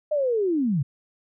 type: linear sweep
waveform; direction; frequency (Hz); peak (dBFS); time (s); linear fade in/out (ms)
sine; down; 618 to 123.47; -20; 0.11-0.83; 10
effects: none